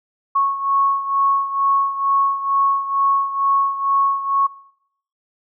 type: beating tone pair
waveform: sine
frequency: 1102 / 1104.2 Hz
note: C#6 / C#6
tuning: -11 / -7 cents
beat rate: 2.2 Hz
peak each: -17 / -22 dBFS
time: 0.35-4.47 s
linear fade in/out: 10 ms
effects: noise-tail reverb RT60 0.7 s tail -19 dB re dry